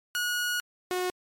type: tone pair in turn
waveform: sawtooth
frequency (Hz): 1453 / 364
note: F#6 / F#4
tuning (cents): -32 / -28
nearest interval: 2 octaves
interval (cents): 2396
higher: first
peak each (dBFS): -23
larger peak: neither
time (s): 0.15-0.6 / 0.91-1.1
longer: first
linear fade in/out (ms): 0
effects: MP3 64 kbps